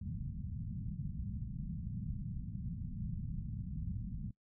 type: low-pass noise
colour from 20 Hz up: white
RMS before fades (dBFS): -41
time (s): 0.01-4.31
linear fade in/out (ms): 5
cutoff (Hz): 200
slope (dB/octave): 48
effects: noise-tail reverb RT60 0.1 s tail -21 dB re dry